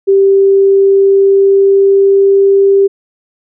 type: tone with pitch glide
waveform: sine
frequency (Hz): 391.5 to 394.2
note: G4 to G4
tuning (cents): -2 to +10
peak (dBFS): -4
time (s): 0.07-2.88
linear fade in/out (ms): 20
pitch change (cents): +12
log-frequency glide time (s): 0.18-2.71
effects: none